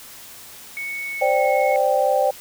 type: tone with pitch glide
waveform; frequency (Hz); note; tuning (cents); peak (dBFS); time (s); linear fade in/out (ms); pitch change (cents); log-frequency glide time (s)
sine; 2217 to 2185; C#7 to C#7; 0 to -26; -26; 0.77-1.76; 0; -26; 1.07-1.43
type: chord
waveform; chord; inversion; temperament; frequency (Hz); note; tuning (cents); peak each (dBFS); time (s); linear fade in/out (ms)
sine; C suspended second; none; equal; 523.3 / 587.3 / 784; C5 / D5 / G5; 0 / 0 / 0; -20; 1.21-2.31; 10
effects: white hiss -41 dBFS RMS until 2.4 s